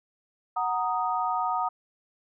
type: chord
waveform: sine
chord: D# minor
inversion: first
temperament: equal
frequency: 740 / 932.3 / 1244.5 Hz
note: F#5 / A#5 / D#6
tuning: 0 / 0 / 0 cents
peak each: -29 dBFS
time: 0.56-1.69 s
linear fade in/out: 10 ms
effects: none